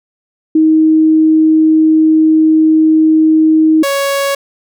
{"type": "tone pair in turn", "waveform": ["sine", "sawtooth"], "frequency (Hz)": [315.2, 556.3], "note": ["D#4", "C#5"], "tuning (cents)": [23, 6], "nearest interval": "minor seventh", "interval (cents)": 983, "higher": "second", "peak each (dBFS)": [-5, -8], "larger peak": "first", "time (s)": [[0.55, 3.83], [3.83, 4.35]], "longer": "first", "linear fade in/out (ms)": 5, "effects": []}